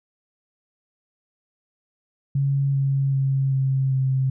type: tone with pitch steps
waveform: sine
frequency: 138.59 / 137 / 135.42 / 133.87 / 132.33 Hz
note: C#3 / C#3 / C#3 / C3 / C3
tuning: 0 / -20 / -40 / +40 / +20 cents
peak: -18 dBFS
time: 2.35-4.3 s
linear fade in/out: 5 ms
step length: 390 ms
effects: none